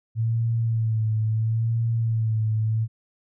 sine tone with vibrato, 112.2 Hz, A2, 34 cents sharp, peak -20 dBFS, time 0.15-2.88 s, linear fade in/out 50 ms, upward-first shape sine, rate 0.74 Hz, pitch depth 47 cents each way, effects none

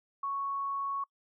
sine tone, 1108.7 Hz, C#6, in tune, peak -31 dBFS, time 0.23-1.04 s, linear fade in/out 5 ms, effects noise-tail reverb RT60 0.1 s tail -26 dB re dry

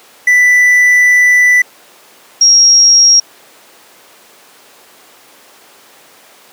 triangle / sine tone pair in turn, 1981 / 5603 Hz, B6 / F8, +5 / +5 cents, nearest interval octave + tritone, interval 1800 cents, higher second, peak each -3 dBFS, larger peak neither, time 0.27-1.62 / 2.41-3.2 s, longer first, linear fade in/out 5 ms, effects pink hiss -41 dBFS RMS until 6.52 s + high-pass 400 Hz 12 dB/octave

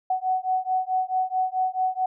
sine beating tone pair, 744 / 748.6 Hz, F#5 / F#5, +9 / +20 cents, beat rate 4.6 Hz, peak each -25 dBFS, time 0.1-2.06 s, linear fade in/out 5 ms, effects none

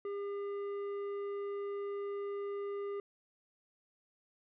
triangle tone with tanh clipping, 402.9 Hz, G4, 48 cents sharp, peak -38 dBFS, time 0.05-3 s, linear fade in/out 2 ms, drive 13 dB, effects none

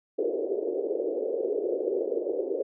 pink band-pass noise, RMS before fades -29 dBFS, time 0.18-2.63 s, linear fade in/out 10 ms, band 360 to 520 Hz, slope 48 dB/octave, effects none

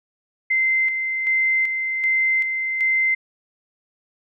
sine tone with tremolo, 2076 Hz, C7, 14 cents flat, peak -16 dBFS, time 0.5-3.15 s, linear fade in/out 10 ms, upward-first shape square, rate 1.3 Hz, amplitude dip 45%, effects none

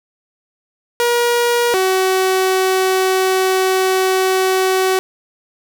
sawtooth tone pair in turn, 477.4 / 376.7 Hz, A#4 / F#4, +41 / +31 cents, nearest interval major third, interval 410 cents, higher first, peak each -9 dBFS, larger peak neither, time 1-1.74 / 1.74-4.99 s, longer second, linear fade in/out 0 ms, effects none

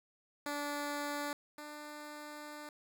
10% pulse tone pair in turn, 290.3 / 297.9 Hz, D4 / D4, -20 / +25 cents, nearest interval unison, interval 45 cents, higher second, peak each -28 / -37 dBFS, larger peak first, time 0.46-1.33 / 1.58-2.69 s, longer second, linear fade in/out 2 ms, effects none

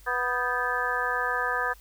harmonic tone with a mistuned harmonic, 246.9 Hz, B3, in tune, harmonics 2 / 3 / 4 / 5 / 6 / 7, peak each -34 / -35 / -32 / -31 / -31 / -30 dBFS, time 0.06-1.74 s, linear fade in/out 20 ms, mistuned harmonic 6, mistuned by +93 cents, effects added 50 Hz sine -50 dBFS peak until 1.8 s + white hiss -57 dBFS RMS until 1.8 s

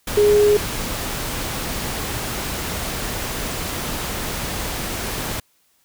sine tone in noise, 415.3 Hz, G#4, in tune, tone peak -11 dBFS, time 0.17-0.57 s, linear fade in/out 5 ms, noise pink, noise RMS -26 dBFS, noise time 0.07-5.4 s, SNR +12 dB, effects white hiss -62 dBFS RMS until 5.84 s

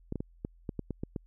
clicks, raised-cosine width 3 ms, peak -21 dBFS, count 9, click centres 0.124 / 0.157 / 0.205 / 0.449 / 0.692 / 0.793 / 0.907 / 1.035 / 1.162 s, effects added 42 Hz sine -56 dBFS peak until 1.26 s

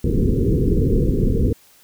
pink low-pass noise, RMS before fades -17 dBFS, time 0.04-1.53 s, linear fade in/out 5 ms, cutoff 480 Hz, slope 96 dB/octave, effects white hiss -52 dBFS RMS until 1.83 s

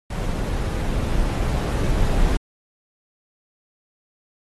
brown noise with level ramp, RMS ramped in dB -24 to -19 dBFS, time 0.1-2.37 s, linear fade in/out 5 ms, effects AAC 32 kbps

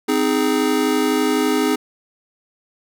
square chord, Ab major, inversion first, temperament just, 259.6 / 311.5 / 415.3 Hz, C4 / Eb4 / Ab4, -13 / +2 / 0 cents, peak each -21 dBFS, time 0.08-1.76 s, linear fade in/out 10 ms, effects none

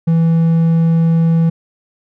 triangle tone, 164.81 Hz, E3, in tune, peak -7 dBFS, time 0.07-1.5 s, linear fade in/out 10 ms, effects none

